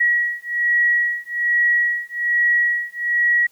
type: beating tone pair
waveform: sine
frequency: 1915 / 1916.2 Hz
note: A#6 / A#6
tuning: +46 / +47 cents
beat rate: 1.2 Hz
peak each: -19 dBFS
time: 0-3.47 s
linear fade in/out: 10 ms
effects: white hiss -58 dBFS RMS until 3.51 s + high-pass 80 Hz 12 dB/octave